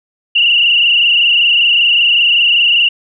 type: tone with frequency modulation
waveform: sine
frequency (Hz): 2833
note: F7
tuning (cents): +24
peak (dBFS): -7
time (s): 0.35-2.89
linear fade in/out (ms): 10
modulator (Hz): 25.2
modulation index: 4.1
effects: none